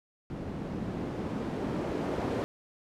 blue noise with low-pass filter sweep, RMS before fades -34 dBFS, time 0.3-2.44 s, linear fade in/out 0 ms, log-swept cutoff 200 to 390 Hz, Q 1, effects none

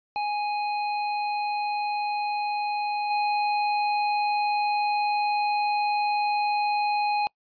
square tone with level steps, 830.6 Hz, G#5, in tune, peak -26 / -23 dBFS, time 0.16-7.27 s, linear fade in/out 0 ms, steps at 3.1 s, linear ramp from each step 10 ms, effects noise-tail reverb RT60 0.1 s tail -25 dB re dry + resampled to 11025 Hz

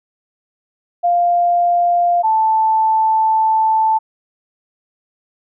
sine tone pair in turn, 698.5 / 880.1 Hz, F5 / A5, 0 / 0 cents, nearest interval major third, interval 400 cents, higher second, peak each -11 dBFS, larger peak neither, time 1.03-2.23 / 2.23-3.99 s, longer second, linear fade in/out 20 ms, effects none

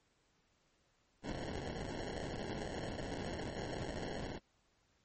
white noise with sample-and-hold, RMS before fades -42 dBFS, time 1.22-4.4 s, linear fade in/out 50 ms, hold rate 1225 Hz, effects pink hiss -75 dBFS RMS until 5.04 s + MP3 32 kbps

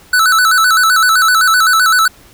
square tone with vibrato, 1400 Hz, F6, 4 cents sharp, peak -8 dBFS, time 0.13-2.08 s, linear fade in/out 5 ms, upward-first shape square, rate 7.8 Hz, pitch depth 110 cents each way, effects pink hiss -43 dBFS RMS until 2.33 s

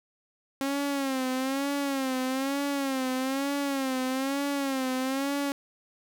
sawtooth tone with vibrato, 270 Hz, C#4, 45 cents flat, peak -23 dBFS, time 0.61-5.52 s, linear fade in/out 0 ms, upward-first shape sine, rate 1.1 Hz, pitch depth 85 cents each way, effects none

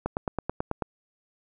click train, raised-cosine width 1 ms, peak -13 dBFS, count 8, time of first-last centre 0.06-0.823 s, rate 9.18 Hz, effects none

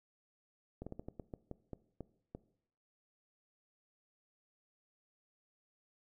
slowing click train, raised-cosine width 2 ms, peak -30 dBFS, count 11, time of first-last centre 0.82-2.35 s, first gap 46 ms, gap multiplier 1.25, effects noise-tail reverb RT60 0.7 s tail -19 dB re dry

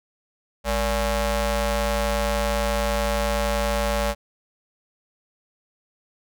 sawtooth ring-modulated tone, 260.6 Hz, C4, 7 cents flat, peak -14 dBFS, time 0.64-4.15 s, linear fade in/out 50 ms, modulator 316 Hz, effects none

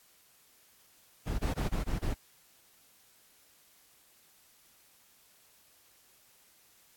brown noise bursts, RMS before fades -31 dBFS, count 6, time 1.26-2.145 s, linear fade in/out 20 ms, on 130 ms, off 21 ms, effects white hiss -63 dBFS RMS until 6.96 s + AAC 64 kbps

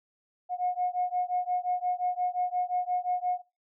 sine beating tone pair, 720 / 725.7 Hz, F#5 / F#5, -47 / -34 cents, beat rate 5.7 Hz, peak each -29 dBFS, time 0.49-3.42 s, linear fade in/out 50 ms, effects noise-tail reverb RT60 0.3 s tail -24 dB re dry + tanh soft clip ceiling -19 dBFS

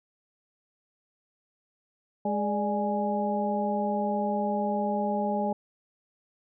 harmonic tone with a mistuned harmonic, 207.7 Hz, G#3, in tune, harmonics 1 / 2 / 3 / 4, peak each -29 / -34 / -31 / -30 dBFS, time 2.25-5.53 s, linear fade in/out 5 ms, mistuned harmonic 3, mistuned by -79 cents, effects none

